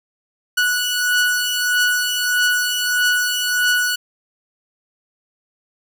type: beating tone pair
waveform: sawtooth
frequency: 1471 / 1472.6 Hz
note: F#6 / F#6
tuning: -11 / -9 cents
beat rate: 1.6 Hz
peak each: -18 / -14 dBFS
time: 0.57-3.96 s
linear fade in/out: 10 ms
effects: none